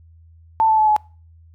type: tone with pitch steps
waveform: sine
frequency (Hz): 888 / 875.3 / 862.7 / 850.4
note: A5 / A5 / A5 / G#5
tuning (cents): +16 / -9 / -34 / +41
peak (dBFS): -12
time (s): 0.6-0.964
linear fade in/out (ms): 0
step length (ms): 91
effects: noise-tail reverb RT60 0.4 s tail -25 dB re dry + added 82 Hz sine -45 dBFS peak until 1.54 s